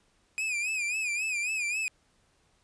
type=tone with vibrato; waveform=45% pulse; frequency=2481 Hz; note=D#7; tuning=6 cents flat; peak=-28 dBFS; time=0.38-1.88 s; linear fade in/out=0 ms; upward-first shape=sine; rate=3.7 Hz; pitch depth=100 cents each way; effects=pink hiss -68 dBFS RMS until 2.63 s + resampled to 22050 Hz